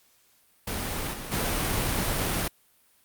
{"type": "noise with level steps", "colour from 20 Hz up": "pink", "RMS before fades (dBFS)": [-31, -37, -27], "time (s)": [0.67, 2.48], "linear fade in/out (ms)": 5, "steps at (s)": [1.12, 1.31], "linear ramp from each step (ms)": 20, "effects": ["white hiss -63 dBFS RMS until 3.04 s", "Opus 48 kbps"]}